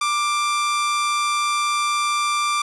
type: tone with amplitude modulation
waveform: sawtooth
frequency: 1181 Hz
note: D6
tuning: 9 cents sharp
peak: -14 dBFS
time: 0.01-2.62 s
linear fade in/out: 5 ms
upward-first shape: sine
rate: 237 Hz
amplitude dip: 25%
effects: resampled to 24000 Hz + 9-bit